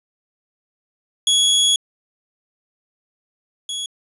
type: tone pair in turn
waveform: sawtooth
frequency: 3351 / 3351 Hz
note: G#7 / G#7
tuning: +15 / +15 cents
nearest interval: unison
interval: 0 cents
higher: neither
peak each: -10 / -21 dBFS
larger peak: first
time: 1.27-1.76 / 3.69-3.86 s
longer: first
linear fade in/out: 2 ms
effects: resampled to 24000 Hz